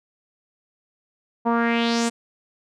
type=tone with low-pass filter sweep; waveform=sawtooth; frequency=233.1 Hz; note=A#3; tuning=in tune; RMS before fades=-21 dBFS; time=1.45-2.1 s; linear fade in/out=20 ms; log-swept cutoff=870 to 8700 Hz; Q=3.2; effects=none